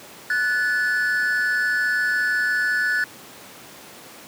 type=tone pair together; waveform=triangle; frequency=1480 / 1734.2 Hz; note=F#6 / A6; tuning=0 / -26 cents; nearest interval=minor third; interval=274 cents; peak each=-20 dBFS; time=0.3-3.04 s; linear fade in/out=2 ms; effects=pink hiss -42 dBFS RMS until 4.27 s + high-pass 200 Hz 12 dB/octave